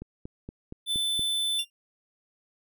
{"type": "click train", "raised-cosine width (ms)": 3, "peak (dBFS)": -25, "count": 6, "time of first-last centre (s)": [0.02, 1.194], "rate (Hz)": 4.26}
{"type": "tone", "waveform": "square", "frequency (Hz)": 3520, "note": "A7", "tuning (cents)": 0, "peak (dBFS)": -26, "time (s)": [0.86, 1.65], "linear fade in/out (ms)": 50}
{"type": "tone with exponential decay", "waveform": "sawtooth", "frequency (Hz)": 2794, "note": "F7", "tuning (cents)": 0, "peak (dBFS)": -28, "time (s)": [1.59, 1.7], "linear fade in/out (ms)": 1, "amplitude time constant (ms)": 23}
{"effects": []}